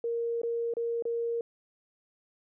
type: tone with dropouts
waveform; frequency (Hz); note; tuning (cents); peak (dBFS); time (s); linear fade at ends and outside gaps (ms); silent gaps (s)
sine; 466.6; A#4; +2; -28; 0.04-1.41; 2; 0.417-0.433 / 0.738-0.768 / 1.024-1.053
effects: none